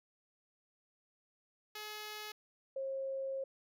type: tone pair in turn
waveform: 5% pulse / sine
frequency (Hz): 424.1 / 537.8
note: G#4 / C5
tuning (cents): +36 / +47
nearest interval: major third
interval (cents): 411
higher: second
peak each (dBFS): -32 / -36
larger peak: first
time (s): 1.75-2.32 / 2.76-3.44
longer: second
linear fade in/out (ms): 5
effects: none